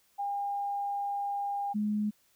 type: tone pair in turn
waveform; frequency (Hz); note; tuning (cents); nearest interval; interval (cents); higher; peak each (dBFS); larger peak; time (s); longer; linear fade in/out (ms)
sine; 806 / 210.1; G5 / G#3; +48 / +20; octave + major seventh; 2328; first; -30 / -27; second; 0.18-1.74 / 1.74-2.11; first; 20
effects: white hiss -68 dBFS RMS until 2.35 s